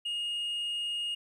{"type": "tone", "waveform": "sine", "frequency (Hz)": 2856, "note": "F7", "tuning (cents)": 38, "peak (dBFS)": -28, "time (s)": [0.05, 1.15], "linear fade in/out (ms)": 10, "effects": ["tanh soft clip ceiling -30 dBFS", "11-bit"]}